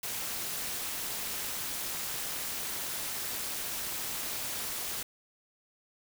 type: noise with amplitude modulation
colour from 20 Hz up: white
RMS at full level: -33 dBFS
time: 0.03-5.03 s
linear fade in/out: 5 ms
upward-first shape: sine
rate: 254 Hz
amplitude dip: 65%
effects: none